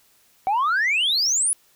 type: exponential sweep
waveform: sine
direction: up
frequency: 744 to 10548 Hz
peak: -16 dBFS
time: 0.47-1.53 s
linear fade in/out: 0 ms
effects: tanh soft clip ceiling -16 dBFS + white hiss -59 dBFS RMS until 1.75 s